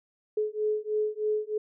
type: beating tone pair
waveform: sine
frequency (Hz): 424.9 / 428.1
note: G#4 / A4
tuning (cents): +40 / -47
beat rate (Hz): 3.2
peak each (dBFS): -29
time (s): 0.37-1.58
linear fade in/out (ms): 5
effects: none